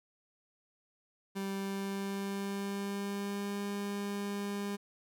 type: tone with pitch glide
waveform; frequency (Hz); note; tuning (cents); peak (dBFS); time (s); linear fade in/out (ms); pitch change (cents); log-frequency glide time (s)
30% pulse; 195.5 to 201.9; G3 to G#3; -4 to -49; -32; 1.35-4.77; 20; +55; 1.53-3.63
effects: none